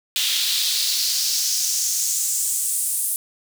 pink noise with high-pass filter sweep, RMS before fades -22 dBFS, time 0.16-3.16 s, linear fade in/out 0 ms, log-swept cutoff 3300 to 10000 Hz, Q 2.8, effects none

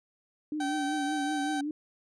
sine tone with vibrato, 293.7 Hz, D4, in tune, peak -30 dBFS, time 0.52-1.71 s, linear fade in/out 2 ms, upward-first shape triangle, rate 5.3 Hz, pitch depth 86 cents each way
30% pulse tone, 772 Hz, G5, 27 cents flat, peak -29 dBFS, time 0.6-1.61 s, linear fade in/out 5 ms
effects resampled to 24000 Hz

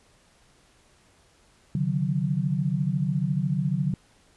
sine tone cluster, 137.6 / 151.7 / 183.7 Hz, C#3 / D#3 / F#3, -12 / -44 / -12 cents, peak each -27 dBFS, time 1.75-3.94 s, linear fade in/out 2 ms, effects pink hiss -60 dBFS RMS until 4.36 s + resampled to 24000 Hz

